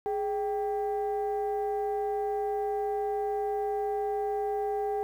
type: tone pair together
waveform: sine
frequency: 417 / 784 Hz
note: G#4 / G5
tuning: +7 / 0 cents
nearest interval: major seventh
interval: 1093 cents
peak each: -28 / -30 dBFS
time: 0.06-5.03 s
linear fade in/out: 0 ms
effects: tanh soft clip ceiling -23 dBFS + 10-bit